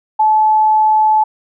sine tone, 864 Hz, A5, 32 cents flat, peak -8 dBFS, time 0.19-1.24 s, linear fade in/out 10 ms, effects none

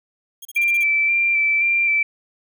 5% pulse tone bursts, 3257 Hz, G#7, 34 cents flat, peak -25 dBFS, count 7, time 0.42-0.836 s, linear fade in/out 5 ms, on 32 ms, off 32 ms
sine tone with vibrato, 2349 Hz, D7, in tune, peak -15 dBFS, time 0.56-2.03 s, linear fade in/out 5 ms, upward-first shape square, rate 1.9 Hz, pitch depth 18 cents each way
effects none

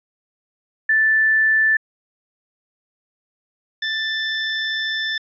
sine / 25% pulse tone pair in turn, 1760 / 1766.3 Hz, A6 / A6, 0 / +6 cents, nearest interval unison, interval 6 cents, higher second, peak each -13 / -17 dBFS, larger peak first, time 0.89-1.77 / 3.82-5.18 s, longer second, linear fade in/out 5 ms, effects resampled to 16000 Hz

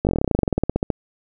slowing click train, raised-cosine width 2 ms, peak -5 dBFS, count 22, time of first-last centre 0.05-0.902 s, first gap 19 ms, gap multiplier 1.07, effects none

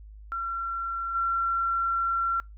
sine tone with level steps, 1362 Hz, F6, 44 cents flat, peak -28 / -23 dBFS, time 0.32-2.4 s, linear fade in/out 0 ms, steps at 1.14 s, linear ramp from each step 20 ms, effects noise-tail reverb RT60 0.2 s tail -26 dB re dry + added 52 Hz sine -43 dBFS peak until 2.57 s

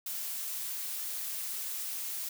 blue noise, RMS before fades -37 dBFS, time 0.06-2.29 s, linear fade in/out 5 ms, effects none

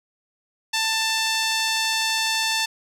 sawtooth tone with band-pass filter, 888 Hz, A5, 16 cents sharp, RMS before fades -23 dBFS, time 0.73-2.66 s, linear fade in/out 10 ms, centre 4500 Hz, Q 0.99, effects none

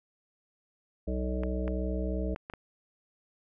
harmonic tone, 62.8 Hz, B1, 30 cents sharp, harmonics 1 / 3 / 5 / 7 / 9 / 10, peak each -31 / -36 / -38 / -39 / -41 / -41 dBFS, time 1.07-2.35 s, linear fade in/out 10 ms
clicks, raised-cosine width 0.5 ms, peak -24 dBFS, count 5, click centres 1.435 / 1.679 / 2.361 / 2.499 / 2.537 s
effects none

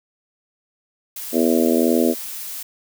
blue noise, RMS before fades -31 dBFS, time 1.16-2.63 s, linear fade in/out 5 ms
harmonic tone, 82.1 Hz, E2, 6 cents flat, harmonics 3 / 4 / 5 / 6 / 7 / 8, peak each -18 / -20 / -22 / -24 / -25 / -26 dBFS, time 1.32-2.15 s, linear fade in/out 50 ms
effects none

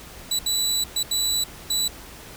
25% pulse tone bursts at uneven times, 3951 Hz, B7, in tune, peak -17 dBFS, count 5, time 0.31-0.39 / 0.46-0.84 / 0.96-1.03 / 1.11-1.44 / 1.7-1.88 s, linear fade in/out 5 ms, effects added 60 Hz sine -49 dBFS peak until 2.36 s + pink hiss -42 dBFS RMS until 2.36 s

